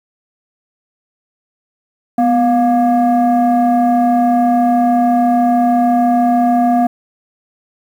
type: tone pair together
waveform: sine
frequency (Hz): 246.9 / 706.9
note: B3 / F5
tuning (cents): 0 / +21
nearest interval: octave + tritone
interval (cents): 1821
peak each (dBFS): -10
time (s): 2.18-6.87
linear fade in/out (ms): 5
effects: tanh soft clip ceiling -6 dBFS + 7-bit